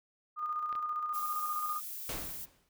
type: tone with tremolo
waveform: sine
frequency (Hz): 1223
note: D#6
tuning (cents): -30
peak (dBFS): -31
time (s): 0.36-1.81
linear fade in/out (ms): 50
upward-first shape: square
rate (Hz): 15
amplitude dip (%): 35
type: clicks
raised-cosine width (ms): 0.3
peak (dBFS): -32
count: 2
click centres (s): 0.727 / 0.753
type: noise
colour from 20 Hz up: violet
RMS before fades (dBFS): -42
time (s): 1.13-2.46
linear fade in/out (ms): 20
type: noise with exponential decay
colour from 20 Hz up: pink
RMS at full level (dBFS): -36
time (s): 2.09-2.69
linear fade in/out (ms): 2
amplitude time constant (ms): 130
effects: none